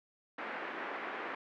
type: band-pass noise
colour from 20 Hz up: white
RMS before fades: -41 dBFS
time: 0.38-1.35 s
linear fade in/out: 5 ms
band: 250 to 2000 Hz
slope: 24 dB/octave
effects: none